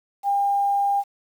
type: tone with quantisation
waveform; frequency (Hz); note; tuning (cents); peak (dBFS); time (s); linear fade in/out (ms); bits
sine; 802; G5; +39; -18; 0.23-1.04; 50; 8
effects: none